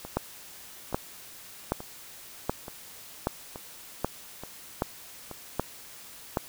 two click trains, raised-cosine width 1 ms, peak -24 / -11 dBFS, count 7 / 9, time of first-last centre 0.05-5.313 / 0.17-6.372 s, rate 1.14 / 1.29 Hz, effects white hiss -47 dBFS RMS until 6.48 s

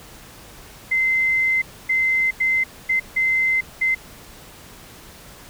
sine tone bursts at uneven times, 2069 Hz, C7, 20 cents flat, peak -16 dBFS, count 6, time 0.91-1.62 / 1.89-2.31 / 2.4-2.64 / 2.89-3 / 3.16-3.61 / 3.81-3.95 s, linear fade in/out 10 ms, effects pink hiss -43 dBFS RMS until 5.49 s

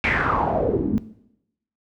pink noise with low-pass filter sweep, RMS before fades -21 dBFS, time 0.04-0.98 s, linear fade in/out 0 ms, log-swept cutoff 2400 to 220 Hz, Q 5.7, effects noise-tail reverb RT60 0.8 s tail -17 dB re dry + high-pass 60 Hz 12 dB/octave

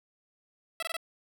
10% pulse tone bursts, 659.3 Hz, E5, in tune, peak -23 dBFS, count 4, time 0.8-0.967 s, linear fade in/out 2 ms, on 26 ms, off 21 ms, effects none

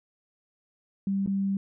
sine tone with dropouts, 196 Hz, G3, in tune, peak -24 dBFS, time 1.07-1.57 s, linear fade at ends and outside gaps 2 ms, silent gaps 1.262-1.274 s, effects none

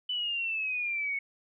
sine exponential sweep, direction down, 3002 to 2200 Hz, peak -29 dBFS, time 0.09-1.19 s, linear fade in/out 5 ms, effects none

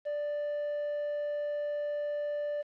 triangle tone with quantisation, 587.3 Hz, D5, in tune, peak -29 dBFS, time 0.05-2.63 s, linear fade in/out 20 ms, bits 9, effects low-pass 3000 Hz 12 dB/octave

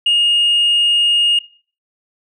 sine tone, 2850 Hz, F7, 34 cents sharp, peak -9 dBFS, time 0.06-1.39 s, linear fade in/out 5 ms, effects noise-tail reverb RT60 0.4 s tail -18 dB re dry + tanh soft clip ceiling -8 dBFS

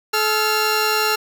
15% pulse tone pair together, 430 / 1381 Hz, A4 / F6, -40 / -20 cents, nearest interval octave + minor sixth, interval 2020 cents, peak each -13 dBFS, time 0.13-1.16 s, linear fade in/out 10 ms, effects none

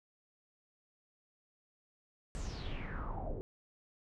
brown noise with low-pass filter sweep, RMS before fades -40 dBFS, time 2.35-3.41 s, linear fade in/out 0 ms, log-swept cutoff 8400 to 440 Hz, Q 5.6, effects none

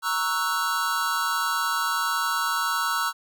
square chord, F# dominant seventh, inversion first, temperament equal, 932.3 / 1108.7 / 1318.5 / 1480 Hz, A#5 / C#6 / E6 / F#6, 0 / 0 / 0 / 0 cents, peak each -32 / -31 / -27 / -30 dBFS, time 0.02-3.13 s, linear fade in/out 50 ms, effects none

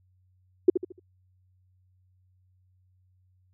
sine tone with echo, 363.1 Hz, F#4, 33 cents flat, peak -11 dBFS, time 0.68-0.7 s, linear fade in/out 5 ms, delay 74 ms, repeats 4, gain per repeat -9 dB, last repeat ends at 0.996 s, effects added 92 Hz sine -62 dBFS peak until 3.53 s

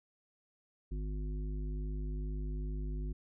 harmonic tone, 51.2 Hz, G#1, 24 cents flat, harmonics 1 / 3 / 5 / 7, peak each -35 / -45 / -49 / -52 dBFS, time 0.91-3.13 s, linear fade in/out 10 ms, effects none

